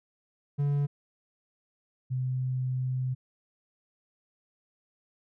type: tone pair in turn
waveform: triangle / sine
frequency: 143.2 / 128.43 Hz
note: D3 / C3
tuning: -43 / -32 cents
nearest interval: major second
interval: 189 cents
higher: first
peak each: -22 / -27 dBFS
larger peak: first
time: 0.58-0.87 / 2.1-3.15 s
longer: second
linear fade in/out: 20 ms
effects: none